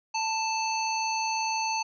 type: harmonic tone with a mistuned harmonic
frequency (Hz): 887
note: A5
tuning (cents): +14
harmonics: 1 / 3 / 5 / 7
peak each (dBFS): -28 / -33 / -35 / -36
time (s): 0.14-1.83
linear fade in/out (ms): 10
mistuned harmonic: 3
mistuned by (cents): -18
effects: none